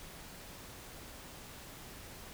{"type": "silence", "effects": ["pink hiss -50 dBFS RMS until 2.33 s"]}